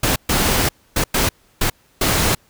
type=noise bursts at uneven times; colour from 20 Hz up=pink; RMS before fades=-17 dBFS; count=6; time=0.03-0.16 / 0.29-0.69 / 0.96-1.04 / 1.14-1.29 / 1.61-1.7 / 2.01-2.35 s; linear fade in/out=5 ms; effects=pink hiss -56 dBFS RMS until 2.49 s